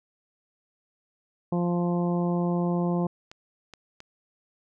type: harmonic tone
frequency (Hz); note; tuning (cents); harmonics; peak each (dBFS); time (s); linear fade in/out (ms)
174.61; F3; 0; 1 / 2 / 3 / 4 / 5 / 6; -24 / -30 / -34 / -36 / -38 / -40; 1.52-3.07; 5
type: clicks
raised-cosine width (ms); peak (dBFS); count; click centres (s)
0.2; -26; 3; 3.315 / 3.737 / 4.004
effects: none